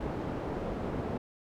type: low-pass noise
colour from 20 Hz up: white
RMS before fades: -35 dBFS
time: 0-1.18 s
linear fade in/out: 10 ms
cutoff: 500 Hz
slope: 12 dB/octave
effects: none